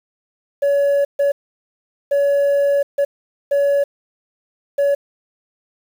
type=tone bursts at uneven times; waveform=sine; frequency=565 Hz; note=C#5; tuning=33 cents sharp; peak=-10 dBFS; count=6; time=0.62-1.05 / 1.19-1.32 / 2.11-2.83 / 2.98-3.05 / 3.51-3.84 / 4.78-4.95 s; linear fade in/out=10 ms; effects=tanh soft clip ceiling -12 dBFS + 7-bit